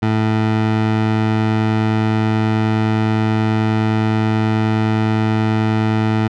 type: tone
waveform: 20% pulse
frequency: 109.5 Hz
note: A2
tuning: 8 cents flat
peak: -9 dBFS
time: 0.02-6.28 s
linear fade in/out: 10 ms
effects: low-pass 3000 Hz 12 dB/octave